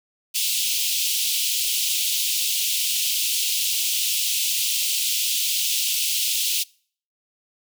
pink high-pass noise, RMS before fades -23 dBFS, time 0.34-6.64 s, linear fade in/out 20 ms, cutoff 2700 Hz, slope 48 dB/octave, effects noise-tail reverb RT60 0.5 s tail -25 dB re dry

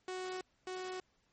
sawtooth tone pair in turn, 370 / 370 Hz, F#4 / F#4, 0 / 0 cents, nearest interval unison, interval 0 cents, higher neither, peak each -35 / -36 dBFS, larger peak first, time 0.08-0.41 / 0.67-1 s, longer neither, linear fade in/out 2 ms, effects pink hiss -75 dBFS RMS until 1.32 s + MP3 32 kbps

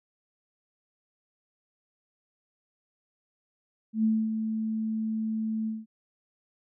sine tone with ADSR envelope, 220 Hz, A3, in tune, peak -20 dBFS, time 3.93-5.86 s, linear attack 110 ms, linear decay 250 ms, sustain -7 dB, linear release 190 ms, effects none

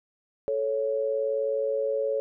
sine tone pair together, 436.6 / 555.6 Hz, A4 / C#5, -13 / +4 cents, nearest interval major third, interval 417 cents, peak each -28 / -26 dBFS, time 0.48-2.2 s, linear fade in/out 0 ms, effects none

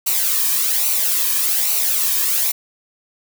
blue noise with flanger, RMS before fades -18 dBFS, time 0.06-2.52 s, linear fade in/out 10 ms, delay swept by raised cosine 0.58 to 1.47 ms, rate 1.2 Hz, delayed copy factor -0.6, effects none

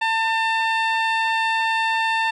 15% pulse tone with low-pass filter, 897 Hz, A5, 33 cents sharp, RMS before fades -21 dBFS, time 0.01-2.31 s, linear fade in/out 10 ms, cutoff 3900 Hz, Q 0.51, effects none

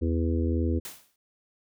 harmonic tone, 82.41 Hz, E2, in tune, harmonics 1 / 3 / 4 / 5 / 6, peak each -25 / -30 / -31 / -36 / -37 dBFS, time 0.01-0.8 s, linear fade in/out 20 ms
white noise with exponential decay, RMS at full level -36 dBFS, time 0.85-1.16 s, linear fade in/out 2 ms, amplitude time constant 66 ms
effects none

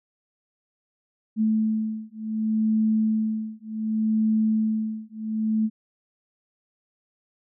sine beating tone pair, 218.1 / 218.77 Hz, A3 / A3, -15 / -10 cents, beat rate 0.67 Hz, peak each -24 dBFS, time 1.36-5.7 s, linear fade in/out 50 ms, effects none

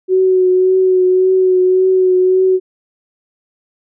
sine tone with vibrato, 371.5 Hz, F#4, 7 cents sharp, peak -8 dBFS, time 0.08-2.6 s, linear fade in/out 50 ms, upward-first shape triangle, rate 1.8 Hz, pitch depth 24 cents each way, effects none

